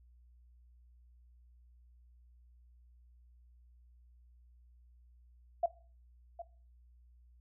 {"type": "tone with echo", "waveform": "sine", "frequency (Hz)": 684, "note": "F5", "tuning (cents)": -36, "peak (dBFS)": -26, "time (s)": [5.63, 5.66], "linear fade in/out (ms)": 5, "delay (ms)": 760, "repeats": 1, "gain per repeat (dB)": -14, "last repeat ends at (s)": 6.42, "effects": ["noise-tail reverb RT60 0.4 s tail -18 dB re dry", "added 60 Hz sine -59 dBFS peak until 7.4 s"]}